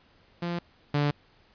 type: tone pair in turn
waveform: sawtooth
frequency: 172.7 / 145.64 Hz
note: F3 / D3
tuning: -19 / -14 cents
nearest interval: minor third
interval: 295 cents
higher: first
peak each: -25 / -19 dBFS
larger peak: second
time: 0.42-0.59 / 0.94-1.11 s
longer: neither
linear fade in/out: 5 ms
effects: pink hiss -61 dBFS RMS until 1.54 s + resampled to 11025 Hz